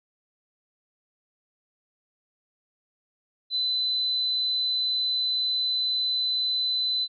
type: tone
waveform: sine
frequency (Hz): 4019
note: B7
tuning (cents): +30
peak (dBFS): -23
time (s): 3.5-7.08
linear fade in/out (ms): 50
effects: none